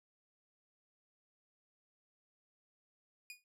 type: tone with exponential decay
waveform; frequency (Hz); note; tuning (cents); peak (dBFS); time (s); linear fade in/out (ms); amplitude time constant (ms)
sawtooth; 2456; D#7; -23; -40; 3.3-3.44; 1; 29
effects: resampled to 32000 Hz